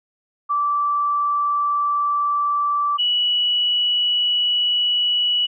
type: tone pair in turn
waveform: sine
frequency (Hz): 1164 / 2939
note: D6 / F#7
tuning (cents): -16 / -12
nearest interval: octave + major third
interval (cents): 1604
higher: second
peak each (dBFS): -17 / -16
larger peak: second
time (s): 0.49-2.98 / 2.98-5.47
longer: neither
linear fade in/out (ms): 20
effects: none